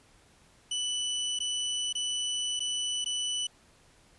sawtooth tone with dropouts, 2978 Hz, F#7, 11 cents sharp, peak -26 dBFS, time 0.71-3.47 s, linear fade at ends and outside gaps 5 ms, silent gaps 1.39-1.402 / 1.928-1.951 / 2.595-2.603 / 3.045-3.059 s, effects pink hiss -61 dBFS RMS until 4.18 s + resampled to 24000 Hz

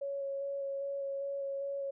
sine tone with vibrato, 554.4 Hz, C#5, in tune, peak -34 dBFS, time 0.01-1.91 s, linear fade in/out 10 ms, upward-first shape square, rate 2.5 Hz, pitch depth 10 cents each way, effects none

